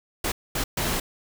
pink noise bursts at uneven times, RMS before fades -26 dBFS, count 3, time 0.24-0.32 / 0.55-0.64 / 0.77-1 s, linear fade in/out 5 ms, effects none

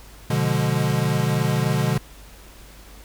square chord, B diminished seventh, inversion none, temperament equal, 123.47 / 146.83 / 174.61 / 207.7 Hz, B2 / D3 / F3 / Ab3, 0 / 0 / 0 / 0 cents, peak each -24 / -23 / -28 / -29 dBFS, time 0.3-1.98 s, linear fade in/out 5 ms, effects added 50 Hz sine -44 dBFS peak until 3.04 s + pink hiss -47 dBFS RMS until 3.04 s

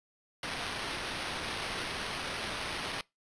violet noise with sample-and-hold, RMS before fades -37 dBFS, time 0.43-3.01 s, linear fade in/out 2 ms, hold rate 7350 Hz, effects noise-tail reverb RT60 0.2 s tail -23 dB re dry + resampled to 22050 Hz

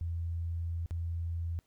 sine tone with dropouts, 84.1 Hz, E2, 35 cents sharp, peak -32 dBFS, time 0.01-1.59 s, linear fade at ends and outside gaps 0 ms, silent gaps 0.86-0.909 s, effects pink hiss -74 dBFS RMS until 1.66 s

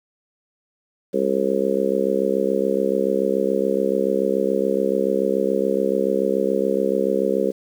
harmonic tone, 67 Hz, C2, 42 cents sharp, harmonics 3 / 4 / 5 / 6 / 7 / 8, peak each -26 / -28 / -27 / -23 / -23 / -24 dBFS, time 1.13-7.52 s, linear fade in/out 20 ms, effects 8-bit

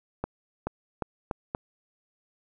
accelerating click train, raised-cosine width 1 ms, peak -15 dBFS, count 5, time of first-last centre 0.24-1.549 s, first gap 430 ms, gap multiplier 0.82, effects none

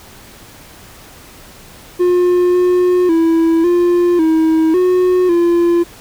triangle tone with pitch steps, 357 / 360.1 / 328.7 / 350.7 / 320 / 364.4 / 343.8 Hz, F4 / F#4 / E4 / F4 / D#4 / F#4 / F4, +38 / -47 / -5 / +7 / +49 / -26 / -27 cents, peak -7 dBFS, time 1.99-5.84 s, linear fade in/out 20 ms, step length 550 ms, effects pink hiss -39 dBFS RMS until 6 s

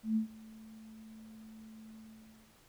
sine tone with ADSR envelope, 220 Hz, A3, in tune, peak -26 dBFS, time 0.03-2.59 s, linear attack 130 ms, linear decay 110 ms, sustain -23 dB, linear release 610 ms, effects pink hiss -64 dBFS RMS until 2.68 s

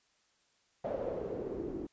white noise with low-pass filter sweep, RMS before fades -38 dBFS, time 0.84-1.87 s, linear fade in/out 5 ms, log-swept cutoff 620 to 320 Hz, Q 4.9, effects white hiss -72 dBFS RMS until 1.92 s + resampled to 16000 Hz

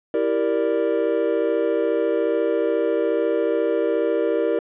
triangle chord, E half-diminished seventh, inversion none, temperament equal, 329.6 / 392 / 466.2 / 587.3 Hz, E4 / G4 / Bb4 / D5, 0 / 0 / 0 / 0 cents, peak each -23 / -23 / -20 / -23 dBFS, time 0.14-4.59 s, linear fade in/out 2 ms, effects resampled to 8000 Hz

